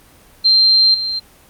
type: tone with level steps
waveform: sine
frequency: 4155 Hz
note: C8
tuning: 13 cents flat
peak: -8 / -18 dBFS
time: 0.44-1.2 s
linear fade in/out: 20 ms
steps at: 0.94 s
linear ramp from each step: 5 ms
effects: pink hiss -47 dBFS RMS until 1.49 s + Opus 24 kbps